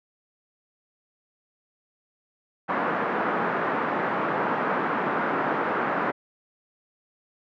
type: band-pass noise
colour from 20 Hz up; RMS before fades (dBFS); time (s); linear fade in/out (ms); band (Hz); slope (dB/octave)
white; -26; 2.68-6.12; 20; 170 to 1500; 24
effects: none